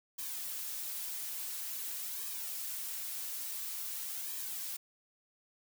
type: noise with flanger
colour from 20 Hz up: blue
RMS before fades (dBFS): -40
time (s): 0.18-4.77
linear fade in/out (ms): 10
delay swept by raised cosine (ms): 1.4 to 6.8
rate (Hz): 0.48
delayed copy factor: -0.6
effects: none